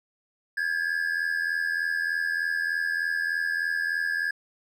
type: tone pair together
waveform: triangle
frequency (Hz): 1621.7 / 1705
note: G#6 / G#6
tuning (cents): -42 / +45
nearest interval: minor second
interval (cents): 87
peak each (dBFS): -26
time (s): 0.57-4.31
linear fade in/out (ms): 5
effects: none